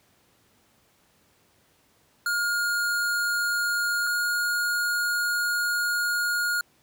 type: tone pair in turn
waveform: square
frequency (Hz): 1422 / 1430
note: F6 / F6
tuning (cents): +31 / +41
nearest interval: unison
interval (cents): 10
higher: second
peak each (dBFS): -24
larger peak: neither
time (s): 2.26-4.07 / 4.07-6.61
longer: second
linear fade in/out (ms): 2
effects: pink hiss -63 dBFS RMS until 6.82 s + high-pass 80 Hz 12 dB/octave